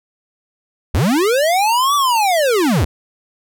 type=linear two-way sweep; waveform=square; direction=up then down; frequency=57.2 to 1174.7 to 57.2 Hz; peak=-13 dBFS; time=0.94-2.85 s; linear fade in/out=5 ms; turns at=1.95 s; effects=none